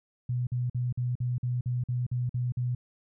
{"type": "tone bursts", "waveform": "sine", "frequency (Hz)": 123.47, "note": "B2", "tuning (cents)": 0, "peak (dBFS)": -26, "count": 11, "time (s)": [0.29, 2.75], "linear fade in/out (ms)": 5, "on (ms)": 180, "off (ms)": 48, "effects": []}